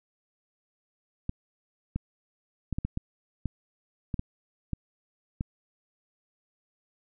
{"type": "clicks", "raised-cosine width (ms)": 5, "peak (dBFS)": -17, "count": 11, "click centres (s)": [1.294, 1.96, 2.727, 2.785, 2.85, 2.974, 3.457, 4.142, 4.194, 4.733, 5.409], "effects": []}